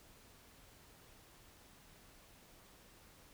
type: silence
effects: pink hiss -62 dBFS RMS until 3.33 s